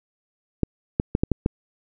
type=clicks; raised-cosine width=3 ms; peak=-6 dBFS; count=6; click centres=0.633 / 0.999 / 1.151 / 1.235 / 1.317 / 1.461 s; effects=none